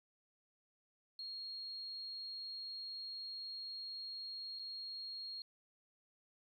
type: tone with dropouts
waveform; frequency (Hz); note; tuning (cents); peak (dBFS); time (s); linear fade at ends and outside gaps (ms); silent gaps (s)
triangle; 4269; C8; +34; -40; 1.19-5.42; 2; 4.589-4.594
effects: tanh soft clip ceiling -42 dBFS